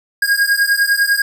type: beating tone pair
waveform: square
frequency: 1625 / 1635 Hz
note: G#6 / G#6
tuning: -38 / -28 cents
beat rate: 10 Hz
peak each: -16 dBFS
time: 0.22-1.22 s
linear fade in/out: 5 ms
effects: none